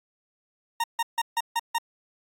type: tone bursts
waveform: 40% pulse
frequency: 927 Hz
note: A#5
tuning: 10 cents flat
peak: -22 dBFS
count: 6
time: 0.8-1.784 s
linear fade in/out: 5 ms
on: 39 ms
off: 150 ms
effects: AAC 64 kbps